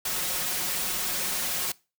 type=noise with comb filter; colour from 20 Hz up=white; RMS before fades=-29 dBFS; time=0.05-1.72 s; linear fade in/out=5 ms; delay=5.5 ms; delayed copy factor=+0.6; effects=noise-tail reverb RT60 0.3 s tail -22 dB re dry